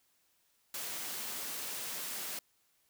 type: high-pass noise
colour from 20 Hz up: white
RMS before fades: -40 dBFS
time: 0.74-2.39 s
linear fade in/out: 2 ms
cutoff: 160 Hz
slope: 12 dB/octave
effects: white hiss -73 dBFS RMS until 2.89 s